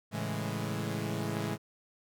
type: chord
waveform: sawtooth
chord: A major seventh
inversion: none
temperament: equal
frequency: 110 / 138.59 / 164.81 / 207.7 Hz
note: A2 / C#3 / E3 / G#3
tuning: 0 / 0 / 0 / 0 cents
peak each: -33 / -36 / -34 / -34 dBFS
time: 0.11-1.58 s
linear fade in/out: 50 ms
effects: none